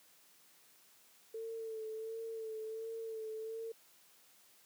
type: tone with vibrato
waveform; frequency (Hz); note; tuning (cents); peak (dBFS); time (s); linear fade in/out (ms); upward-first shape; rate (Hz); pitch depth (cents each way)
sine; 445.2; A4; +20; -40; 1.34-3.72; 5; sine; 1.4; 31
effects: white hiss -65 dBFS RMS until 4.65 s + high-pass 150 Hz 12 dB/octave